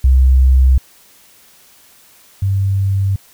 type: tone pair in turn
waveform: sine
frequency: 65 / 97.67 Hz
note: C2 / G2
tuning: -11 / -6 cents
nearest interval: perfect fifth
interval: 705 cents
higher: second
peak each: -6 / -12 dBFS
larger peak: first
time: 0.04-0.78 / 2.42-3.16 s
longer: neither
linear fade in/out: 5 ms
effects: white hiss -47 dBFS RMS until 3.33 s